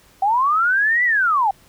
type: linear two-way sweep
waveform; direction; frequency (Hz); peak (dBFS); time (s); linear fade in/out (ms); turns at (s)
sine; up then down; 753 to 2000 to 753; -14; 0.22-1.51; 5; 1.04
effects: pink hiss -52 dBFS RMS until 1.68 s